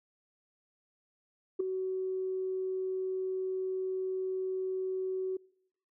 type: tone with ADSR envelope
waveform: sine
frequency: 375.7 Hz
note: F#4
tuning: 26 cents sharp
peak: -22 dBFS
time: 1.59-5.37 s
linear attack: 13 ms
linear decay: 5 ms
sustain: -9 dB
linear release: 6 ms
effects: noise-tail reverb RT60 0.8 s tail -25 dB re dry + tanh soft clip ceiling -22 dBFS